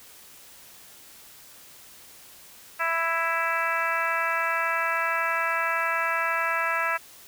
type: harmonic tone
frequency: 330.9 Hz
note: E4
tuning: 7 cents sharp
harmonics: 2 / 3 / 4 / 5 / 6 / 7 / 8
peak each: -33 / -31 / -28 / -29 / -32 / -34 / -34 dBFS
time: 2.79-6.98 s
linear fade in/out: 20 ms
effects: white hiss -49 dBFS RMS until 7.27 s